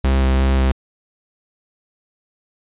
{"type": "tone with vibrato", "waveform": "45% pulse", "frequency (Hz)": 66.1, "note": "C2", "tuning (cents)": 18, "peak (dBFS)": -13, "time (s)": [0.04, 0.72], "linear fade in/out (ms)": 5, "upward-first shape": "square", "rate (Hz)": 2.8, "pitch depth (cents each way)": 10, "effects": ["resampled to 8000 Hz"]}